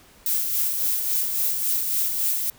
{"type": "noise with tremolo", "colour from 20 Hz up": "violet", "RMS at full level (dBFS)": -22, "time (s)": [0.26, 2.5], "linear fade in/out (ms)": 2, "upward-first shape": "sine", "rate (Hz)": 3.6, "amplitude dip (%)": 40, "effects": ["pink hiss -52 dBFS RMS until 2.58 s"]}